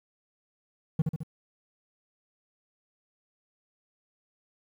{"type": "tone with echo", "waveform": "triangle", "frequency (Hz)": 158, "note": "D#3", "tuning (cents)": 27, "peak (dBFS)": -18, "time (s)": [0.99, 1.02], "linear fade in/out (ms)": 5, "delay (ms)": 71, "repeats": 3, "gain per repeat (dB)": -4, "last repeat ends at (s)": 1.233, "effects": ["10-bit"]}